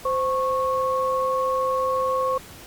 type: tone pair together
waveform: sine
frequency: 519 / 1099.7 Hz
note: C5 / C#6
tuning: -14 / -14 cents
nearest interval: octave + minor second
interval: 1300 cents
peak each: -23 dBFS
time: 0.05-2.38 s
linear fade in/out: 5 ms
effects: pink hiss -43 dBFS RMS until 2.66 s + Opus 48 kbps